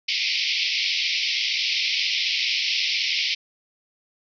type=band-pass noise; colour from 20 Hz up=pink; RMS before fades=-24 dBFS; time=0.08-3.35 s; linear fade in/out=10 ms; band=2100 to 5500 Hz; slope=96 dB/octave; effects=none